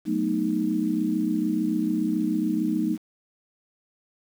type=chord; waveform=sine; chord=B dominant seventh; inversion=second; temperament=equal; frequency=185 / 220 / 246.9 / 311.1 Hz; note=F#3 / A3 / B3 / D#4; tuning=0 / 0 / 0 / 0 cents; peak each=-30 / -27 / -30 / -25 dBFS; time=0.05-2.98 s; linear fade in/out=50 ms; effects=8-bit